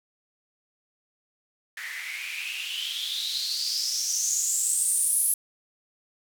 blue noise with band-pass filter sweep, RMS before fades -28 dBFS, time 1.77-5.34 s, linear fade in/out 2 ms, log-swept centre 1800 to 11000 Hz, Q 7.7, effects none

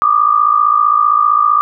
sine tone pair together, 1169.6 / 1225 Hz, D6 / D#6, -7 / -27 cents, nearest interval minor second, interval 80 cents, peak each -11 dBFS, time 0.02-1.61 s, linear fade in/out 0 ms, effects none

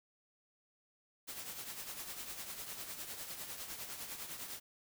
white noise with tremolo, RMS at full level -43 dBFS, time 1.27-4.6 s, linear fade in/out 20 ms, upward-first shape triangle, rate 9.9 Hz, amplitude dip 60%, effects none

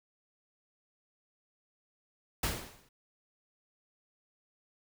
pink noise with exponential decay, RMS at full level -29 dBFS, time 2.43-2.89 s, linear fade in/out 5 ms, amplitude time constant 100 ms, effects none

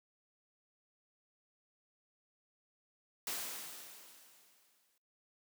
white noise with exponential decay, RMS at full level -38 dBFS, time 3.27-4.98 s, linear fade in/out 2 ms, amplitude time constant 370 ms, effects noise-tail reverb RT60 0.6 s tail -25 dB re dry + high-pass 200 Hz 12 dB/octave

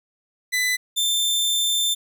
sawtooth tone pair in turn, 2000 / 3564 Hz, B6 / A7, +21 / +22 cents, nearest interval minor seventh, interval 1001 cents, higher second, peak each -16 dBFS, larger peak neither, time 0.52-0.77 / 0.96-1.95 s, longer second, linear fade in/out 20 ms, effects none

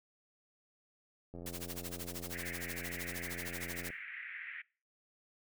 click train, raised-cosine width 2 ms, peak -34 dBFS, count 224, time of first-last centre 1.34-3.903 s, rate 87 Hz
white noise with tremolo, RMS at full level -42 dBFS, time 1.46-3.89 s, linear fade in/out 2 ms, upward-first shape sine, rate 13 Hz, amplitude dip 95%
pink band-pass noise, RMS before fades -46 dBFS, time 2.33-4.62 s, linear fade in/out 5 ms, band 1700 to 2300 Hz, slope 48 dB/octave
effects noise-tail reverb RT60 0.4 s tail -24 dB re dry

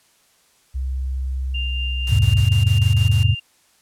sine tone, 65.41 Hz, C2, in tune, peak -21 dBFS, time 0.74-2.45 s, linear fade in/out 20 ms
sine tone with tremolo, 2794 Hz, F7, in tune, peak -25 dBFS, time 1.54-3.4 s, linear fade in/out 10 ms, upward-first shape triangle, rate 4.2 Hz, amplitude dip 30%
white noise bursts, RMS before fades -35 dBFS, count 8, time 2.07-3.233 s, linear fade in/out 2 ms, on 120 ms, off 29 ms
sine chord, E augmented, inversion none, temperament just, 82.41 / 103.01 / 128.76 Hz, E2 / G#2 / B#2, 0 / -14 / -27 cents, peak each -19 / -15 / -20 dBFS, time 2.09-3.35 s, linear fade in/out 20 ms
effects white hiss -58 dBFS RMS until 3.81 s + low-pass 11000 Hz 12 dB/octave

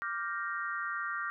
sine chord, G minor seventh, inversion second, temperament equal, 1174.7 / 1396.9 / 1568 / 1864.7 Hz, D6 / F6 / G6 / Bb6, 0 / 0 / 0 / 0 cents, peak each -38 / -37 / -40 / -40 dBFS, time 0.02-1.3 s, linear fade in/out 0 ms, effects none

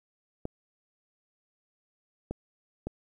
clicks, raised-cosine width 2 ms, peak -20 dBFS, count 3, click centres 0.454 / 2.31 / 2.87 s, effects 10-bit

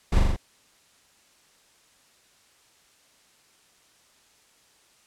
brown noise with echo, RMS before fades -20 dBFS, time 0.12-0.2 s, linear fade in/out 5 ms, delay 41 ms, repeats 4, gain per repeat -2 dB, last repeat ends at 0.364 s, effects white hiss -60 dBFS RMS until 5.06 s + low-pass 9000 Hz 12 dB/octave

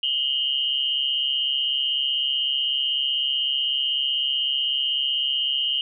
sine tone cluster, 2865 / 3001 / 3141 Hz, F7 / F#7 / G7, +44 / +24 / +3 cents, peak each -24 / -27 / -26 dBFS, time 0.03-5.81 s, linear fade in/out 2 ms, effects none

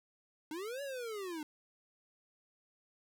square linear two-way sweep, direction up then down, 293.7 to 574 to 293.7 Hz, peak -40 dBFS, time 0.51-1.43 s, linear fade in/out 2 ms, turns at 0.82 s, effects none

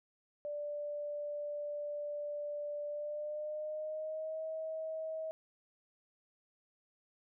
sine tone with pitch glide, 587.3 to 636.8 Hz, D5 to D#5, 0 to +40 cents, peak -37 dBFS, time 0.45-5.31 s, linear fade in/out 0 ms, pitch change +140 cents, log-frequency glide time 2.87-4.44 s, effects none

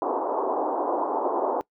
white band-pass noise, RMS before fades -26 dBFS, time 0.02-1.61 s, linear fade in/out 0 ms, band 290 to 1000 Hz, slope 48 dB/octave, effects noise-tail reverb RT60 0.1 s tail -22 dB re dry

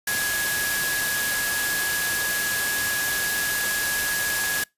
sine tone in noise, 1671 Hz, G#6, 10 cents sharp, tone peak -25 dBFS, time 0.07-4.64 s, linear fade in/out 5 ms, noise white, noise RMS -26 dBFS, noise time 0.07-4.64 s, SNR -2 dB, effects noise-tail reverb RT60 0.2 s tail -26 dB re dry + resampled to 32000 Hz

